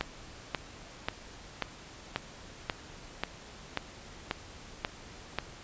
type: click train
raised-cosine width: 0.3 ms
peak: -13 dBFS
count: 11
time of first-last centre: 0.01-5.386 s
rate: 1.86 Hz
effects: pink hiss -49 dBFS RMS until 5.63 s + resampled to 16000 Hz